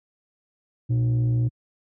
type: tone with frequency modulation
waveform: sine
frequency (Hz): 120.1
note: B2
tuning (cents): -48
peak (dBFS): -16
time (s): 0.89-1.49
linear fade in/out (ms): 20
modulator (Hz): 183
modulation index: 0.3
effects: tanh soft clip ceiling -16 dBFS + high-pass 80 Hz 12 dB/octave